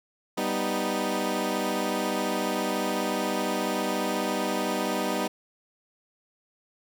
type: chord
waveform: 15% pulse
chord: G augmented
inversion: none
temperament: equal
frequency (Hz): 196 / 246.9 / 311.1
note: G3 / B3 / D#4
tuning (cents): 0 / 0 / 0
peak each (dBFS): -24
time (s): 0.37-5.28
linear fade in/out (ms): 10
effects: none